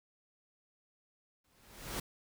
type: noise with exponential growth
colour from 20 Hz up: pink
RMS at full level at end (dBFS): -36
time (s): 1.44-2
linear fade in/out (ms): 5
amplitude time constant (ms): 120
effects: none